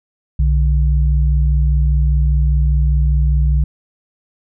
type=tone pair together; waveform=sine; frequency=62.5 / 147.5 Hz; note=B1 / D3; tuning=+21 / +8 cents; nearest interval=octave + minor third; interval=1487 cents; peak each=-11 / -19 dBFS; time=0.39-3.64 s; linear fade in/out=5 ms; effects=none